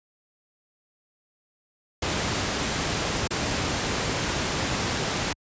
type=noise with dropouts; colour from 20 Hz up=pink; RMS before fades=-26 dBFS; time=2.02-5.33 s; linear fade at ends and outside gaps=5 ms; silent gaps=3.276-3.306 s; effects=high-pass 60 Hz 12 dB/octave + resampled to 16000 Hz